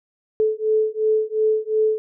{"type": "beating tone pair", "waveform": "sine", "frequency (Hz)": [432.9, 435.7], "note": ["A4", "A4"], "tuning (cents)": [-28, -17], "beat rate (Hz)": 2.8, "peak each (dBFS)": -20, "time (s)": [0.4, 1.98], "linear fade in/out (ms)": 0, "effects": []}